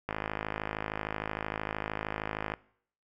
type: click train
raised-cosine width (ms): 0.5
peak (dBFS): -17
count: 131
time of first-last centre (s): 0.09-2.538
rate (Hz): 53.1
effects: noise-tail reverb RT60 0.6 s tail -21 dB re dry